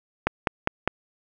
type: click train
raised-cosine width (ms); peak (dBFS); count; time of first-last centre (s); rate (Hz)
0.5; -5; 4; 0.27-0.876; 4.95
effects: none